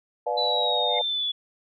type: chord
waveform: sine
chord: B diminished seventh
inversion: none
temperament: just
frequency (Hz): 493.9 / 592.7 / 711.2 / 853.4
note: B4 / D5 / F5 / Ab5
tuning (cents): 0 / +16 / +31 / +47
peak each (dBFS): -29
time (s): 0.26-1.02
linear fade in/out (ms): 10
type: exponential sweep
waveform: sine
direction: down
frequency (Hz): 4000 to 3407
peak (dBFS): -24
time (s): 0.37-1.32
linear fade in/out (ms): 10
type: tone with exponential growth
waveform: sine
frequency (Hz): 2123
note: C7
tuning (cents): +25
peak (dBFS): -28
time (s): 0.86-0.99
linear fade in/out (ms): 5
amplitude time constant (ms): 27
effects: none